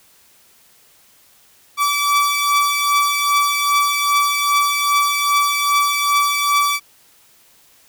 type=beating tone pair; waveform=sawtooth; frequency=1154 / 1156.5 Hz; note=D6 / D6; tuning=-31 / -27 cents; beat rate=2.5 Hz; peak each=-12 / -17 dBFS; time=1.77-6.8 s; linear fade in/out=50 ms; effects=white hiss -52 dBFS RMS until 7.88 s